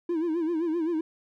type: tone with vibrato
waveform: triangle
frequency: 329.6 Hz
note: E4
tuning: in tune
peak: -22 dBFS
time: 0.09-1.01 s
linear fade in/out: 5 ms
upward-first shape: sine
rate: 7.7 Hz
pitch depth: 110 cents each way
effects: tanh soft clip ceiling -18 dBFS